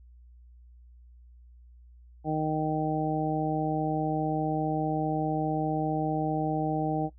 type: harmonic tone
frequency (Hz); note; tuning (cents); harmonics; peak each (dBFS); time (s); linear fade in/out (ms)
155.2; D#3; -4; 1 / 2 / 3 / 4 / 5; -31 / -30 / -35 / -35 / -31; 2.24-7.1; 50
effects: noise-tail reverb RT60 0.1 s tail -17 dB re dry + added 60 Hz sine -50 dBFS peak until 7.18 s